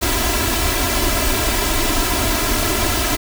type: noise with comb filter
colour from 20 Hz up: pink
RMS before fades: -18 dBFS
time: 0.01-3.17 s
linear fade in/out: 20 ms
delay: 3 ms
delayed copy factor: +1
effects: none